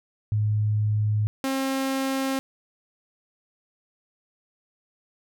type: tone pair in turn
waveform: sine / sawtooth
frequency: 106.1 / 267.9 Hz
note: G#2 / C4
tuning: +38 / +41 cents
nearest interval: octave + major third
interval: 1603 cents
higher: second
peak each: -20 dBFS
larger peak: neither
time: 0.32-1.27 / 1.44-2.39 s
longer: neither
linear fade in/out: 0 ms
effects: none